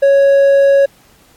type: tone with hard clipping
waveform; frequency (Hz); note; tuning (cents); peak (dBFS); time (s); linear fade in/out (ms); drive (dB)
sine; 554.4; C#5; 0; -7; 0.02-0.86; 10; 3
effects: pink hiss -49 dBFS RMS until 1.36 s + AAC 64 kbps